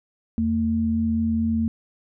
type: tone pair together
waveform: sine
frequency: 84 / 226.1 Hz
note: E2 / A3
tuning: +33 / +47 cents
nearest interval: octave + perfect fourth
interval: 1714 cents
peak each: -27 / -20 dBFS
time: 0.38-1.68 s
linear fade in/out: 0 ms
effects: none